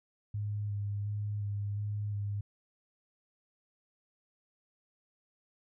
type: tone with vibrato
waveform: sine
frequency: 102.9 Hz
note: G#2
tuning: 16 cents flat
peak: -32 dBFS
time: 0.34-2.41 s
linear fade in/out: 5 ms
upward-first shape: square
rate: 1.4 Hz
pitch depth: 16 cents each way
effects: none